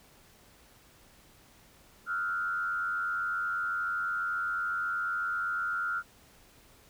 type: tone with frequency modulation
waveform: sine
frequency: 1396.9 Hz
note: F6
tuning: in tune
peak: -29 dBFS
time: 2.06-6.03 s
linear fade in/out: 50 ms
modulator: 88 Hz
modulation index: 0.82
effects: pink hiss -59 dBFS RMS until 6.89 s